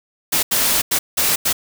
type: noise bursts at uneven times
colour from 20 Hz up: white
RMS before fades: -17 dBFS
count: 5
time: 0.32-0.43 / 0.51-0.82 / 0.91-0.99 / 1.17-1.36 / 1.45-1.53 s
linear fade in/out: 10 ms
effects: none